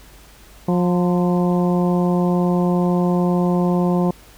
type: harmonic tone with a mistuned harmonic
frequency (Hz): 177.8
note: F3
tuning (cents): +31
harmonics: 1 / 2 / 3 / 4 / 5 / 6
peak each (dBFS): -16 / -22 / -26 / -28 / -30 / -32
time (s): 0.68-4.11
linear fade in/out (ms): 5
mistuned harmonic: 6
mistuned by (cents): -50
effects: added 50 Hz sine -47 dBFS peak until 4.37 s + pink hiss -47 dBFS RMS until 4.37 s